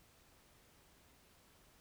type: silence
effects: pink hiss -67 dBFS RMS until 1.8 s